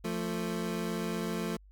25% pulse tone pair together, 174.61 / 222.5 Hz, F3 / A3, 0 / +20 cents, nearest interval major third, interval 420 cents, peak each -31 / -31 dBFS, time 0.04-1.57 s, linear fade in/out 10 ms, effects added 49 Hz sine -53 dBFS peak until 1.71 s

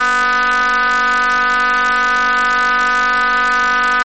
square ring-modulated tone, 126.8 Hz, B2, 46 cents sharp, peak -9 dBFS, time 0-4.03 s, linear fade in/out 10 ms, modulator 1370 Hz, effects MP3 32 kbps

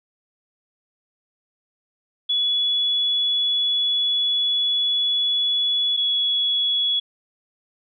sine tone pair in turn, 3400 / 3375 Hz, G#7 / G#7, +40 / +27 cents, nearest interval unison, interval 13 cents, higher first, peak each -18 dBFS, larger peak neither, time 2.29-5.97 / 5.97-7 s, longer first, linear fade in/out 10 ms, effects none

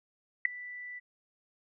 sine tone with ADSR envelope, 1975.5 Hz, B6, in tune, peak -16 dBFS, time 0.45-1 s, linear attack 4 ms, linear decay 4 ms, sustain -24 dB, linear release 22 ms, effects none

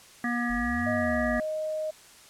harmonic tone, 239.9 Hz, A#3, 50 cents sharp, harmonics 1 / 3 / 5 / 7 / 8, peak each -28 / -36 / -37 / -33 / -34 dBFS, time 0.24-1.4 s, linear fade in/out 2 ms
sine exponential two-way sweep, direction up then down, 41.43 to 106.4 to 52 Hz, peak -35 dBFS, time 0.49-1.4 s, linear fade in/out 20 ms, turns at 0.9 s
sine tone, 622.3 Hz, D#5, in tune, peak -28 dBFS, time 0.86-1.91 s, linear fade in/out 10 ms
effects white hiss -52 dBFS RMS until 2.29 s + low-pass 10000 Hz 12 dB/octave

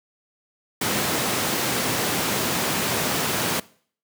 pink high-pass noise, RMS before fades -24 dBFS, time 0.81-3.6 s, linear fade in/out 5 ms, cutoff 140 Hz, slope 12 dB/octave, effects noise-tail reverb RT60 0.5 s tail -21 dB re dry + high-pass 80 Hz 12 dB/octave

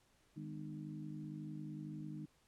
harmonic tone with a mistuned harmonic, 51 Hz, G#1, 31 cents flat, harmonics 3 / 4 / 5 / 6, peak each -47 / -50 / -55 / -49 dBFS, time 0.36-2.26 s, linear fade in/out 10 ms, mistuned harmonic 5, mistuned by -28 cents, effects pink hiss -73 dBFS RMS until 2.47 s + low-pass 11000 Hz 12 dB/octave

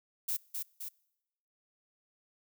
violet noise with echo, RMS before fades -33 dBFS, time 0.28-0.37 s, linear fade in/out 10 ms, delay 260 ms, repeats 2, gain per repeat -4 dB, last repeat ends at 0.89 s, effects noise-tail reverb RT60 0.9 s tail -25 dB re dry

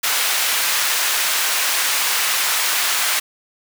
pink high-pass noise, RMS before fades -19 dBFS, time 0.03-3.2 s, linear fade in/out 10 ms, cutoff 1300 Hz, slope 12 dB/octave, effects none

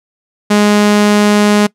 sawtooth tone, 207.7 Hz, G#3, in tune, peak -3 dBFS, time 0.5-1.67 s, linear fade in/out 10 ms, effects noise-tail reverb RT60 0.1 s tail -22 dB re dry + low-pass 10000 Hz 12 dB/octave

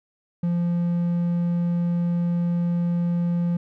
triangle tone, 172.9 Hz, F3, 17 cents flat, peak -18 dBFS, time 0.43-3.57 s, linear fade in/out 5 ms, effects none

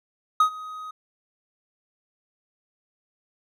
triangle tone with ADSR envelope, 1256 Hz, D#6, 16 cents sharp, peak -11 dBFS, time 0.4-0.91 s, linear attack 4 ms, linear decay 91 ms, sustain -21 dB, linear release 6 ms, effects none

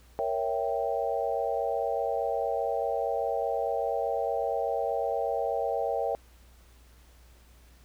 sine chord, A# diminished seventh, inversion none, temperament equal, 466.2 / 554.4 / 659.3 / 784 Hz, A#4 / C#5 / E5 / G5, 0 / 0 / 0 / 0 cents, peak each -32 dBFS, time 0.19-6.15 s, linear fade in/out 0 ms, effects added 60 Hz sine -54 dBFS peak until 7.84 s + pink hiss -61 dBFS RMS until 7.84 s

